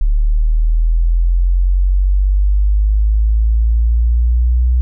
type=linear sweep; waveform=sine; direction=up; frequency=36.4 to 61.74 Hz; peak=-9 dBFS; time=0.01-4.81 s; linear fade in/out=0 ms; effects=none